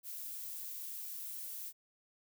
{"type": "noise", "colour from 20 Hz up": "violet", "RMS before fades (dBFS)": -44, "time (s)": [0.03, 1.73], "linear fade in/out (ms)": 50, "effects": []}